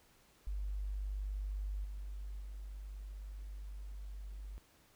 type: tone with level steps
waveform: sine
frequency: 49.71 Hz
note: G1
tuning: 25 cents sharp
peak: -36 / -41 / -43 dBFS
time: 0.47-4.58 s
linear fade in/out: 0 ms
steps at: 1.84 / 2.4 s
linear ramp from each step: 10 ms
effects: pink hiss -67 dBFS RMS until 4.95 s